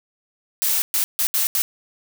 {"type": "noise bursts at uneven times", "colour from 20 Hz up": "blue", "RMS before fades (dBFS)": -20, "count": 5, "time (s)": [[0.62, 0.82], [0.94, 1.04], [1.19, 1.27], [1.34, 1.47], [1.55, 1.62]], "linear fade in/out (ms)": 0, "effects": []}